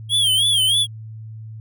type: tone with vibrato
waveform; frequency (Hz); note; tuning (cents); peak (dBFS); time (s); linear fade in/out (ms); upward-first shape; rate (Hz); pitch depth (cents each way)
square; 3237; G#7; -45; -15; 0.09-0.87; 50; sine; 3.2; 120
effects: added 110 Hz sine -32 dBFS peak until 1.6 s